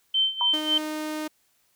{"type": "tone with tremolo", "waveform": "sine", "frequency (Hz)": 3100, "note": "G7", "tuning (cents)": -20, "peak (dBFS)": -18, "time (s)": [0.14, 0.78], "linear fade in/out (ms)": 5, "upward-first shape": "sine", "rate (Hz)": 3.6, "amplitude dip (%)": 85}
{"type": "tone with exponential decay", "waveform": "sine", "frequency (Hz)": 965, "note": "B5", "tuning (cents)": -40, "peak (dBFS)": -22, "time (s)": [0.41, 0.59], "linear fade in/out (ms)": 1, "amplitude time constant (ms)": 39}
{"type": "tone", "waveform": "sawtooth", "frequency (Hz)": 307.7, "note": "D#4", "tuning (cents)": -19, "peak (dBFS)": -25, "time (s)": [0.53, 1.28], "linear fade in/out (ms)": 10}
{"effects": ["white hiss -67 dBFS RMS until 1.75 s"]}